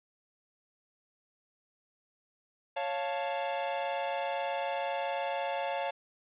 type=chord; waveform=45% pulse; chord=Db augmented; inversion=none; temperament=equal; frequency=554.4 / 698.5 / 880 Hz; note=Db5 / F5 / A5; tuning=0 / 0 / 0 cents; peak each=-35 / -36 / -36 dBFS; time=2.76-5.91 s; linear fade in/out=10 ms; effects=resampled to 8000 Hz + 10-bit